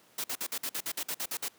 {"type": "noise bursts", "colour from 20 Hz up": "white", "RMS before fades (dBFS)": -34, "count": 12, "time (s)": [0.18, 1.484], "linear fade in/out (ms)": 5, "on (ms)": 61, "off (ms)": 52, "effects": ["pink hiss -61 dBFS RMS until 1.58 s", "high-pass 200 Hz 12 dB/octave"]}